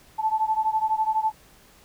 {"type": "beating tone pair", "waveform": "sine", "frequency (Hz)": [870, 882], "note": ["A5", "A5"], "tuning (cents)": [-20, 4], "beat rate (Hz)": 12, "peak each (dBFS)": [-23, -25], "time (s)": [0.18, 1.32], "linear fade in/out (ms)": 20, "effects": ["pink hiss -54 dBFS RMS until 1.84 s"]}